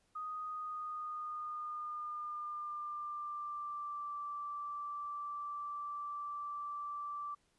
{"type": "tone with pitch glide", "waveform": "sine", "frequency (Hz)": [1244.5, 1167.9], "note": ["D#6", "D6"], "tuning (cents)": [0, -10], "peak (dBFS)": -39, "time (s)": [0.15, 7.35], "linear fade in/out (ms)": 10, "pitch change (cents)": -110, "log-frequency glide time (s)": [0.45, 4.16], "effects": ["pink hiss -75 dBFS RMS until 7.58 s", "resampled to 24000 Hz"]}